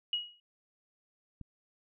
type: tone with exponential decay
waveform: sine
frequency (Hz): 2900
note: F#7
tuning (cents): -35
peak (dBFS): -26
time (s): 0.13-0.4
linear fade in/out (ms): 2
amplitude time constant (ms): 57
type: click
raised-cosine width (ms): 5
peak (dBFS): -32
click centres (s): 1.413
effects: none